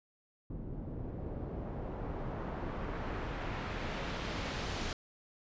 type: noise with low-pass filter sweep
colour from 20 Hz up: pink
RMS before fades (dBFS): -39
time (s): 0.5-4.93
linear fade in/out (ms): 2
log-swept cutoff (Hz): 290 to 5700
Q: 0.78
effects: resampled to 16000 Hz